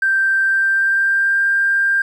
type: tone with pitch glide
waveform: triangle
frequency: 1568 to 1591.7 Hz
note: G6 to G6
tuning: 0 to +26 cents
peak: -9 dBFS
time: 0.02-2.02 s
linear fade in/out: 5 ms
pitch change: +26 cents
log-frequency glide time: 0.41-1.44 s
effects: tanh soft clip ceiling -11 dBFS